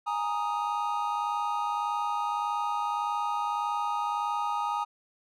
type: chord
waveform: triangle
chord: Ab suspended second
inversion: none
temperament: equal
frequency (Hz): 830.6 / 932.3 / 1244.5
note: Ab5 / Bb5 / Eb6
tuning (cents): 0 / 0 / 0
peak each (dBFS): -30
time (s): 0.06-4.85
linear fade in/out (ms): 20
effects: none